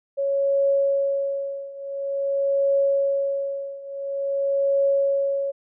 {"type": "tone with tremolo", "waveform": "sine", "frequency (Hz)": 554.4, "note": "C#5", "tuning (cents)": 0, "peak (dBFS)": -16, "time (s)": [0.17, 5.52], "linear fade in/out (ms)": 20, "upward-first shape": "triangle", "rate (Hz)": 0.48, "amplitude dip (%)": 90, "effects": []}